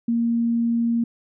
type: tone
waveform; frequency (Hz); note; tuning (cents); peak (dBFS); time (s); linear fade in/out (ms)
sine; 233.1; A#3; 0; -18; 0.08-1.04; 5
effects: none